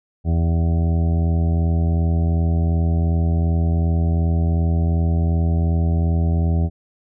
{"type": "harmonic tone with a mistuned harmonic", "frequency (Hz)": 82.7, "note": "E2", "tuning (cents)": 6, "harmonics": [1, 2, 3, 4, 5, 7, 8, 9], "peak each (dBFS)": [-16, -22, -30, -34, -35, -38, -38, -38], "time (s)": [0.24, 6.7], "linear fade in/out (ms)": 50, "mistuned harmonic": 9, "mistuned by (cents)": 16, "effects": []}